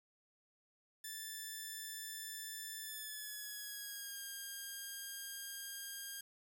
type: tone with pitch glide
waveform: 5% pulse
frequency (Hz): 1758 to 1612.1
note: A6 to G6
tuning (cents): -2 to +48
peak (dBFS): -34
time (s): 1.04-6.21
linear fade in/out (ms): 5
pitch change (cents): -150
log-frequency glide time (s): 2.8-4.22
effects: 11-bit